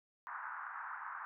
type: band-pass noise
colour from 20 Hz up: white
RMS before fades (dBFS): -45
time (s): 0.27-1.25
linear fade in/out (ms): 0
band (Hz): 890 to 1600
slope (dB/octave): 48
effects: none